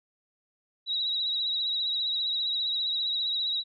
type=tone with vibrato; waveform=sine; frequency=3861 Hz; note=B7; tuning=40 cents flat; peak=-26 dBFS; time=0.86-3.64 s; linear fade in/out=50 ms; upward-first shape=triangle; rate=15 Hz; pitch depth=52 cents each way; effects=none